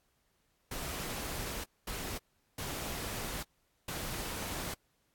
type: noise bursts at uneven times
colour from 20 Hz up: pink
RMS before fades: -39 dBFS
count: 4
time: 0.71-1.64 / 1.87-2.18 / 2.58-3.43 / 3.88-4.74 s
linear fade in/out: 5 ms
effects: pink hiss -75 dBFS RMS until 5.14 s + AAC 64 kbps